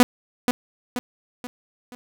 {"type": "tone with echo", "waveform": "sawtooth", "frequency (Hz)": 246.9, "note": "B3", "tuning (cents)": 0, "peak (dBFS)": -6, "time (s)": [0, 0.03], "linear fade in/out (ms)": 0, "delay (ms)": 480, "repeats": 4, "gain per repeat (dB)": -7, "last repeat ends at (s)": 1.95, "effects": []}